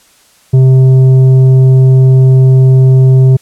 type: tone with tanh clipping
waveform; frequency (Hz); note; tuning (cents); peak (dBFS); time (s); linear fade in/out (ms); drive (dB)
sine; 130.8; C3; 0; -3; 0.53-3.37; 10; 7
effects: white hiss -46 dBFS RMS until 3.41 s + low-pass 11000 Hz 12 dB/octave